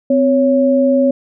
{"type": "tone pair together", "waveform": "sine", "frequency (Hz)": [257.6, 556], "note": ["C4", "C#5"], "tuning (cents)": [-27, 5], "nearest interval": "octave + minor second", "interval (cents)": 1332, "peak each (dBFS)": -12, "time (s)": [0.1, 1.11], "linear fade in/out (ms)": 5, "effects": []}